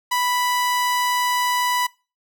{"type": "tone", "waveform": "sawtooth", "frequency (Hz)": 987.8, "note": "B5", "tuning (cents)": 0, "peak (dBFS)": -15, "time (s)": [0.11, 1.87], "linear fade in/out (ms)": 10, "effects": ["noise-tail reverb RT60 0.3 s tail -22 dB re dry"]}